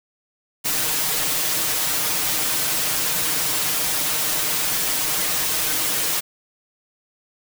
white noise with comb filter, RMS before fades -22 dBFS, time 0.64-6.21 s, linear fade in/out 20 ms, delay 6.5 ms, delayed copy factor +0.9, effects none

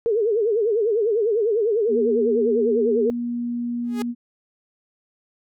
sine tone with vibrato, 436.3 Hz, A4, 15 cents flat, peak -17 dBFS, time 0.06-3.1 s, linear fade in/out 0 ms, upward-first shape sine, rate 10 Hz, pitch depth 150 cents each way
sine tone, 239.3 Hz, A#3, 46 cents sharp, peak -23 dBFS, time 1.88-4.15 s, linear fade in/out 50 ms
sawtooth tone with exponential growth, 415.3 Hz, G#4, in tune, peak -21 dBFS, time 3.84-4.02 s, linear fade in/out 1 ms, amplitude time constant 37 ms
effects none

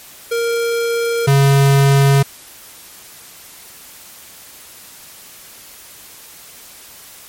square tone pair in turn, 466.2 / 138.6 Hz, A#4 / C#3, 0 / 0 cents, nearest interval octave + major sixth, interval 2100 cents, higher first, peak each -16 / -9 dBFS, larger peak second, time 0.31-1.27 / 1.27-2.23 s, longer neither, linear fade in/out 10 ms, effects white hiss -39 dBFS RMS until 7.28 s + MP3 64 kbps

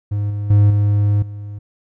triangle tone with level steps, 102.8 Hz, G#2, 17 cents flat, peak -15 / -18 / -6 / -10 / -25 dBFS, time 0.11-1.59 s, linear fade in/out 10 ms, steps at 0.3 / 0.5 / 0.7 / 1.22 s, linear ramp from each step 5 ms, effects none

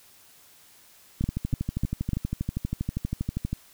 two click trains, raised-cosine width 5 ms, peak -15 / -13 dBFS, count 30 / 4, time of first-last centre 1.21-3.53 / 1.24-2.133 s, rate 12.5 / 3.36 Hz, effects white hiss -55 dBFS RMS until 3.73 s

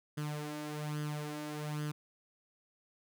sawtooth tone with flanger, 150 Hz, D3, 37 cents sharp, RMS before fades -39 dBFS, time 0.17-1.92 s, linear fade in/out 10 ms, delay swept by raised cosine 0.62 to 3.22 ms, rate 1.2 Hz, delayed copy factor +0.65, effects none

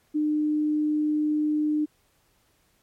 sine tone, 302.4 Hz, D#4, 49 cents flat, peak -21 dBFS, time 0.14-1.86 s, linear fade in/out 20 ms, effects pink hiss -66 dBFS RMS until 2.82 s + MP3 64 kbps

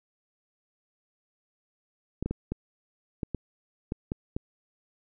clicks, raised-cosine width 3 ms, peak -17 dBFS, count 9, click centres 2.226 / 2.26 / 2.31 / 2.52 / 3.232 / 3.347 / 3.921 / 4.119 / 4.365 s, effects none

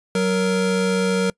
square tone pair together, 187.11 / 466.2 Hz, F#3 / A#4, +20 / 0 cents, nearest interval octave + major third, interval 1580 cents, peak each -21 dBFS, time 0.15-1.3 s, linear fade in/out 2 ms, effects noise-tail reverb RT60 0.1 s tail -25 dB re dry + resampled to 24000 Hz

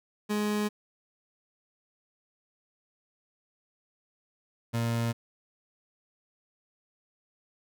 30% pulse tone pair in turn, 209.3 / 116.42 Hz, G#3 / A#2, +14 / -2 cents, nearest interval minor seventh, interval 1016 cents, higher first, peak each -24 dBFS, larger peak neither, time 0.29-0.69 / 4.73-5.13 s, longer neither, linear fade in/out 20 ms, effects none

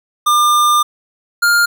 square tone pair in turn, 1200 / 1406.8 Hz, D6 / F6, +37 / +12 cents, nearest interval minor third, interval 275 cents, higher second, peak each -10 dBFS, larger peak neither, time 0.26-0.83 / 1.42-1.66 s, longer first, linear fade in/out 10 ms, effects none

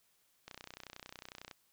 click train, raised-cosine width 0.2 ms, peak -29 dBFS, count 33, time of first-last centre 0.48-1.512 s, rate 31 Hz, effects white hiss -73 dBFS RMS until 1.72 s

